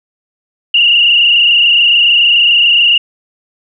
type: tone with frequency modulation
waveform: sine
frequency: 2833 Hz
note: F7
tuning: 24 cents sharp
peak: -5 dBFS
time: 0.74-2.98 s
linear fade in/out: 5 ms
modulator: 27 Hz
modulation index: 3.2
effects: none